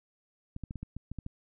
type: clicks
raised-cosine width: 5 ms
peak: -26 dBFS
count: 9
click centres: 0.564 / 0.637 / 0.709 / 0.757 / 0.83 / 0.966 / 1.116 / 1.187 / 1.264 s
effects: none